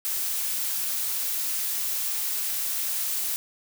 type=noise; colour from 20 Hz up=blue; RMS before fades=-28 dBFS; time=0.05-3.36 s; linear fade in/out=0 ms; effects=none